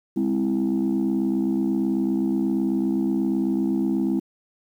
sine chord, Ab augmented, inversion none, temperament equal with one note detuned, 203 / 261.6 / 329.6 Hz, Ab3 / C4 / E4, -39 / 0 / 0 cents, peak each -23 dBFS, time 0.16-4.2 s, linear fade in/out 10 ms, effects tanh soft clip ceiling -15 dBFS + 9-bit

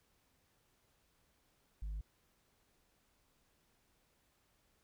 sine tone, 51.5 Hz, G#1, 14 cents flat, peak -36 dBFS, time 1.82-2.01 s, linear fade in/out 5 ms, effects tanh soft clip ceiling -38 dBFS + pink hiss -75 dBFS RMS until 4.83 s

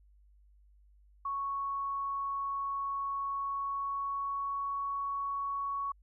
sine tone with pitch glide, 1108.7 to 1115.8 Hz, C#6 to C#6, 0 to +11 cents, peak -32 dBFS, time 1.25-5.92 s, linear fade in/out 5 ms, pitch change +11 cents, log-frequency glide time 3.28-4.81 s, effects added 50 Hz sine -59 dBFS peak until 6.02 s

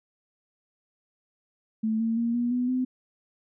sine tone with pitch steps, 220 / 226.6 / 233.4 / 240.3 / 247.5 / 254.9 Hz, A3 / A#3 / A#3 / B3 / B3 / C4, 0 / -49 / +2 / -47 / +4 / -45 cents, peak -23 dBFS, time 1.83-2.85 s, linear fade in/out 10 ms, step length 170 ms, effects none

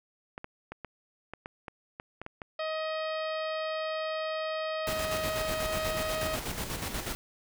clicks, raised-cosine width 0.5 ms, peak -24 dBFS, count 11, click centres 0.379 / 0.444 / 0.72 / 0.847 / 1.336 / 1.459 / 1.682 / 1.999 / 2.216 / 2.264 / 2.418 s
harmonic tone, 630 Hz, D#5, 21 cents sharp, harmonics 1 / 2 / 3 / 4 / 5 / 6 / 7 / 8, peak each -32 / -38 / -42 / -44 / -46 / -48 / -49 / -50 dBFS, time 2.59-6.36 s, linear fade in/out 5 ms
pink noise with tremolo, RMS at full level -34 dBFS, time 4.87-7.15 s, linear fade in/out 0 ms, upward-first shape square, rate 8.2 Hz, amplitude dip 45%
effects none

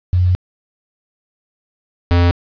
sine / square tone pair in turn, 90.3 / 87.02 Hz, F#2 / F2, -42 / -6 cents, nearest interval minor second, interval 64 cents, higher first, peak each -10 dBFS, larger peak neither, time 0.13-0.35 / 2.11-2.31 s, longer first, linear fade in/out 0 ms, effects resampled to 11025 Hz + 7-bit

